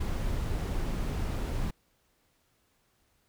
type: noise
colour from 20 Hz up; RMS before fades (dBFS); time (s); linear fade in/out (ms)
brown; -31; 0-1.71; 10
effects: pink hiss -71 dBFS RMS until 3.28 s